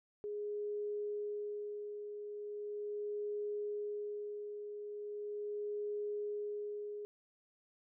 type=tone with tremolo; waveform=sine; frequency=415.3 Hz; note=G#4; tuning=in tune; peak=-36 dBFS; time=0.24-7.05 s; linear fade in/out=0 ms; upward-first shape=sine; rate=0.39 Hz; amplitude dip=50%; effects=none